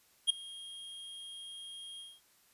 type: tone with ADSR envelope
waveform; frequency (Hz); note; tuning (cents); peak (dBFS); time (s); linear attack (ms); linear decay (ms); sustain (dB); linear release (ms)
square; 3244; G#7; -41; -22; 0.27-2.21; 29; 7; -23; 220
effects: white hiss -67 dBFS RMS until 2.53 s + resampled to 32000 Hz